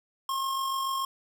square tone with amplitude modulation, 1074 Hz, C6, 45 cents sharp, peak -27 dBFS, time 0.29-1.05 s, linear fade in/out 2 ms, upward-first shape sine, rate 46.9 Hz, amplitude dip 35%, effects none

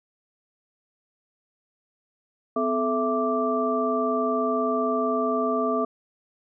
sine tone cluster, 253.7 / 433.4 / 663 / 1172 Hz, B3 / A4 / E5 / D6, +47 / -26 / +10 / -4 cents, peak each -27 dBFS, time 2.56-5.85 s, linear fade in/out 5 ms, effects none

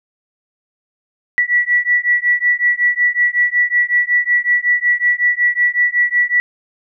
sine beating tone pair, 1947 / 1952.4 Hz, B6 / B6, -25 / -20 cents, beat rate 5.4 Hz, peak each -15 dBFS, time 1.38-6.4 s, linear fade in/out 0 ms, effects none

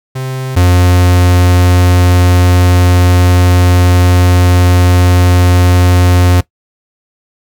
45% pulse tone pair in turn, 130.81 / 89.39 Hz, C3 / F2, 0 / +41 cents, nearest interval perfect fifth, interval 659 cents, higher first, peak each -16 / -5 dBFS, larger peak second, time 0.15-0.56 / 0.56-6.41 s, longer second, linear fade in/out 10 ms, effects noise-tail reverb RT60 0.1 s tail -18 dB re dry

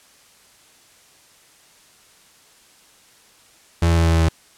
35% pulse tone with pitch steps, 84.2 / 83.62 / 83.04 / 82.47 / 81.9 / 81.33 Hz, E2 / E2 / E2 / E2 / E2 / E2, +37 / +25 / +13 / +1 / -11 / -23 cents, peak -12 dBFS, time 3.82-4.288 s, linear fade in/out 5 ms, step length 78 ms, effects white hiss -52 dBFS RMS until 4.57 s + low-pass 10000 Hz 12 dB/octave

